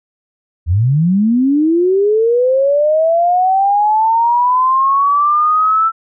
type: linear sweep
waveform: sine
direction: up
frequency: 76.2 to 1335 Hz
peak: -9 dBFS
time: 0.66-5.92 s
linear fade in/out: 50 ms
effects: none